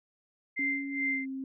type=tone with tremolo; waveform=sine; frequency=2088 Hz; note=C7; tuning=4 cents flat; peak=-27 dBFS; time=0.56-1.26 s; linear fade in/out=20 ms; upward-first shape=sine; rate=2.4 Hz; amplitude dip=85%
type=tone with pitch glide; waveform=sine; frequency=277.2 to 266.5 Hz; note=C#4 to C4; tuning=0 to +32 cents; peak=-34 dBFS; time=0.59-1.44 s; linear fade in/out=2 ms; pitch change=-68 cents; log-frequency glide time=0.97-1.26 s
effects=none